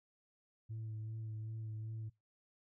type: tone with vibrato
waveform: sine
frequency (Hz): 110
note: A2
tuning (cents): 0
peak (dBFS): -39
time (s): 0.69-2.1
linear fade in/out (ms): 20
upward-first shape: sine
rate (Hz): 2.6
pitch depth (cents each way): 23
effects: noise-tail reverb RT60 0.2 s tail -22 dB re dry + tanh soft clip ceiling -39 dBFS